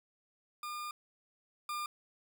40% pulse tone pair in turn, 1209 / 1202.9 Hz, D6 / D6, +50 / +41 cents, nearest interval unison, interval 9 cents, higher first, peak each -38 / -35 dBFS, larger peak second, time 0.63-0.91 / 1.69-1.86 s, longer first, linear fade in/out 2 ms, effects none

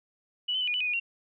sine tone with pitch steps, 2953 / 3055 / 2976 / 2449 / 2979 / 2497 / 2448 / 2752 Hz, F#7 / G7 / F#7 / D#7 / F#7 / D#7 / D#7 / F7, -4 / -45 / +9 / -28 / +11 / +6 / -29 / -26 cents, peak -26 dBFS, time 0.48-1 s, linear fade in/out 10 ms, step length 65 ms, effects none

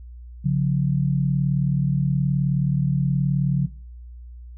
sine tone pair together, 139.56 / 178.5 Hz, C#3 / F3, +12 / +38 cents, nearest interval major third, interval 426 cents, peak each -19 / -22 dBFS, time 0.44-3.67 s, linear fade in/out 20 ms, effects noise-tail reverb RT60 0.4 s tail -20 dB re dry + added 60 Hz sine -37 dBFS peak until 4.57 s

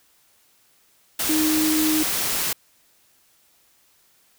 sine tone in noise, 311.1 Hz, D#4, in tune, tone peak -19 dBFS, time 1.29-2.03 s, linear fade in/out 5 ms, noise white, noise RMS -24 dBFS, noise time 1.19-2.53 s, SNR +2 dB, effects white hiss -60 dBFS RMS until 4.38 s

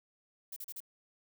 violet noise bursts, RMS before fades -43 dBFS, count 4, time 0.52-0.804 s, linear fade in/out 5 ms, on 44 ms, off 36 ms, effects none

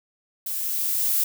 violet noise with level ramp, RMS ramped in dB -29 to -21 dBFS, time 0.46-1.24 s, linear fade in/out 5 ms, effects none

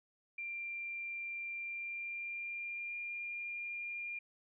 sine tone with pitch glide, 2374 to 2404 Hz, D7 to D7, +18 to +40 cents, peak -39 dBFS, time 0.38-4.19 s, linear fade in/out 5 ms, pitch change +22 cents, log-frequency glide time 1.55-3.19 s, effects none

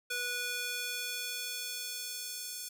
square tone with high-pass filter sweep, 489.7 Hz, B4, 15 cents flat, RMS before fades -38 dBFS, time 0.1-2.69 s, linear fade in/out 10 ms, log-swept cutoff 1500 to 5900 Hz, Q 0.87, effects none

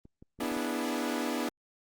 clicks, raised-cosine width 3 ms, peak -37 dBFS, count 6, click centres 0.054 / 0.225 / 0.39 / 0.435 / 0.518 / 0.567 s
sawtooth chord, E dominant seventh, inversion second, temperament equal with one note detuned, 245.1 / 293.7 / 329.6 / 415.3 Hz, B3 / D4 / E4 / G#4, -13 / 0 / 0 / 0 cents, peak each -30 / -31 / -33 / -36 dBFS, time 0.4-1.49 s, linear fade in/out 5 ms
effects Opus 32 kbps

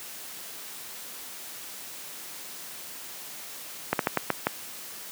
slowing click train, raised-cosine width 0.5 ms, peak -7 dBFS, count 6, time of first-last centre 3.93-4.469 s, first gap 62 ms, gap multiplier 1.28, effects white hiss -41 dBFS RMS until 5.11 s + high-pass 150 Hz 12 dB/octave

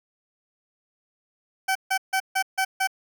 20% pulse tone bursts, 765 Hz, G5, 42 cents flat, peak -16 dBFS, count 6, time 1.68-2.874 s, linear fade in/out 10 ms, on 74 ms, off 150 ms, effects none

